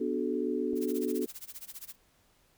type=chord; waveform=sine; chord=B minor seventh; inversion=none; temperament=equal with one note detuned; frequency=246.9 / 293.7 / 370 / 431.9 Hz; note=B3 / D4 / F#4 / A4; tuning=0 / 0 / 0 / -32 cents; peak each=-34 dBFS; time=0-1.26 s; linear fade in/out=10 ms
type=clicks; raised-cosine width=2 ms; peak=-35 / -44 dBFS; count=2; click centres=0.733 / 0.736 s
type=noise with tremolo; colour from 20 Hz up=blue; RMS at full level=-42 dBFS; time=0.75-1.96 s; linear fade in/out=50 ms; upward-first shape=sine; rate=15 Hz; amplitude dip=95%
effects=pink hiss -67 dBFS RMS until 2.57 s